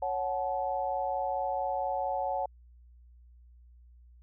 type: chord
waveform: sine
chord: F# minor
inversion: second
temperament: equal with one note detuned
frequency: 554.4 / 740 / 864.4 Hz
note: C#5 / F#5 / A5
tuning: 0 / 0 / -31 cents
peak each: -34 / -32 / -34 dBFS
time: 0.02-2.46 s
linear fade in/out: 5 ms
effects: added 60 Hz sine -53 dBFS peak until 4.22 s